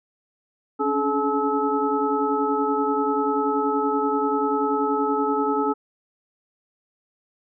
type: tone cluster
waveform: sine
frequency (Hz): 276.1 / 286.5 / 426.6 / 857 / 1296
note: C#4 / D4 / G#4 / A5 / E6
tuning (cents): -7 / -43 / +46 / -46 / -30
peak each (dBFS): -27 / -29 / -24 / -26 / -26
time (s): 0.79-5.74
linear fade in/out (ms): 20
effects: none